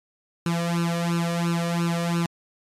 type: tone with flanger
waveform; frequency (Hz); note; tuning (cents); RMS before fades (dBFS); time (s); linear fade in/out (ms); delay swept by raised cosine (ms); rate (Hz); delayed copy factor
sawtooth; 170; F3; -46; -24; 0.46-2.26; 2; 0.73 to 1.73; 2.9; +0.95
effects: low-pass 11000 Hz 12 dB/octave + MP3 96 kbps